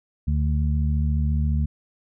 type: harmonic tone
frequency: 74.4 Hz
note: D2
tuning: 23 cents sharp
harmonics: 1 / 2 / 3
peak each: -20 / -26 / -30 dBFS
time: 0.27-1.66 s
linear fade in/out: 10 ms
effects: none